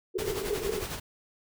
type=band-pass noise; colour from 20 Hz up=pink; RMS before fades=-33 dBFS; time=0.14-0.85 s; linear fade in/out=20 ms; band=370 to 450 Hz; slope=96 dB/octave
type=noise with tremolo; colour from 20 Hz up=pink; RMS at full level=-34 dBFS; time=0.18-1 s; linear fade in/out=10 ms; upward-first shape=sine; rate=11 Hz; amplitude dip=55%
effects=none